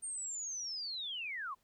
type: linear sweep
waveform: sine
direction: down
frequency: 8870 to 986 Hz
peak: -38 dBFS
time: 0.02-1.55 s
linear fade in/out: 20 ms
effects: pink hiss -75 dBFS RMS until 1.63 s